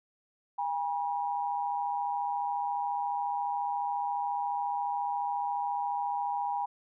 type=tone pair together; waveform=sine; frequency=810 / 964.3 Hz; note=G#5 / B5; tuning=-43 / -42 cents; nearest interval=minor third; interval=301 cents; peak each=-31 / -33 dBFS; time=0.58-6.66 s; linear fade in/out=10 ms; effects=none